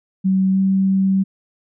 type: tone with pitch glide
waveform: sine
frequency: 190 to 192.21 Hz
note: F#3 to G3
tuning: +46 to -34 cents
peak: -13 dBFS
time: 0.24-1.24 s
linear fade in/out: 20 ms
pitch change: +20 cents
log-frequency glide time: 0.52-0.57 s
effects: none